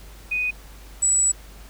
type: tone pair in turn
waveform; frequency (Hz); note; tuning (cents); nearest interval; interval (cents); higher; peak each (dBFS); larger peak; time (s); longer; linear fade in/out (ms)
sine; 2489 / 7857; D#7 / B8; 0 / -10; octave + minor sixth; 1990; second; -21 / -16; second; 0.31-0.51 / 1.02-1.32; second; 10
effects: added 50 Hz sine -42 dBFS peak until 1.69 s + pink hiss -48 dBFS RMS until 1.69 s